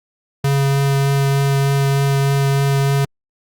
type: tone with vibrato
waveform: square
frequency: 138.59 Hz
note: C#3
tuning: in tune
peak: -14 dBFS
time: 0.44-3.05 s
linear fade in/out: 5 ms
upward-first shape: triangle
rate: 3.3 Hz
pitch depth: 10 cents each way
effects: Opus 48 kbps

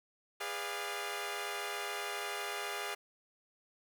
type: chord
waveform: 10% pulse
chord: G# diminished seventh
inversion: none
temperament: equal with one note detuned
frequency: 409.6 / 493.9 / 587.3 / 698.5 Hz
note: G#4 / B4 / D5 / F5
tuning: -24 / 0 / 0 / 0 cents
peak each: -32 / -37 / -37 / -34 dBFS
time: 0.4-2.95 s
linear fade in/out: 10 ms
effects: none

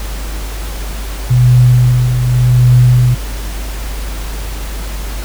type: tone with tremolo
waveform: sine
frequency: 124.2 Hz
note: B2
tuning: 10 cents sharp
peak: -3 dBFS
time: 1.3-3.15 s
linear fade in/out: 10 ms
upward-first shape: triangle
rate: 0.85 Hz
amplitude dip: 60%
effects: added 50 Hz sine -19 dBFS peak until 5.24 s + pink hiss -28 dBFS RMS until 5.24 s

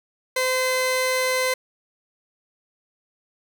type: tone pair together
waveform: sawtooth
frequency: 514 / 1028 Hz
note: C5 / C6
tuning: -31 / -31 cents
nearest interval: octave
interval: 1200 cents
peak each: -18 dBFS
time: 0.36-1.54 s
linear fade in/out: 5 ms
effects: none

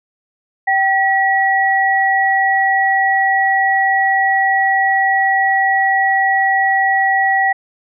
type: tone pair together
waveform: sine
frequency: 776 / 1927.4 Hz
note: G5 / B6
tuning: -18 / -43 cents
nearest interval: octave + major third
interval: 1575 cents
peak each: -14 dBFS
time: 0.67-7.53 s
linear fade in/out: 10 ms
effects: none

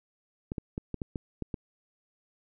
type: clicks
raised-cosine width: 3 ms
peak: -20 dBFS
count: 8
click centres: 0.519 / 0.582 / 0.779 / 0.943 / 1.018 / 1.158 / 1.423 / 1.542 s
effects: none

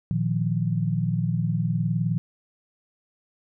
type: chord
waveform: sine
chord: Bb suspended fourth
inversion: none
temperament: just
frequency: 116.54 / 155.39 / 174.81 Hz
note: Bb2 / Eb3 / F3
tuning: 0 / -2 / +2 cents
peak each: -26 dBFS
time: 0.11-2.18 s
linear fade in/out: 0 ms
effects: none

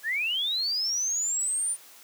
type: linear sweep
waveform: sine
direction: up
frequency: 1635 to 9397 Hz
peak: -25 dBFS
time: 0.03-1.77 s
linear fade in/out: 50 ms
effects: white hiss -51 dBFS RMS until 2.03 s + high-pass 300 Hz 12 dB/octave

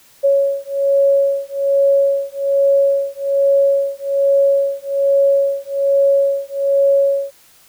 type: beating tone pair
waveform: sine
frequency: 554.4 / 555.6 Hz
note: C#5 / C#5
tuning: 0 / +4 cents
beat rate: 1.2 Hz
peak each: -15 dBFS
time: 0.23-7.32 s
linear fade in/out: 20 ms
effects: white hiss -49 dBFS RMS until 7.68 s

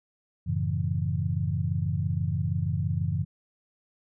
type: chord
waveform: sine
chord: F# minor seventh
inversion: none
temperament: equal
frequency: 92.5 / 110 / 138.59 / 164.81 Hz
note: F#2 / A2 / C#3 / E3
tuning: 0 / 0 / 0 / 0 cents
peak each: -29 / -32 / -30 / -31 dBFS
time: 0.46-3.25 s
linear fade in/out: 20 ms
effects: none

